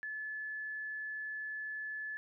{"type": "tone", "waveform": "sine", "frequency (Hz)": 1726, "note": "A6", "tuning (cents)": -34, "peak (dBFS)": -38, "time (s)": [0.03, 2.17], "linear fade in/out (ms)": 0, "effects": []}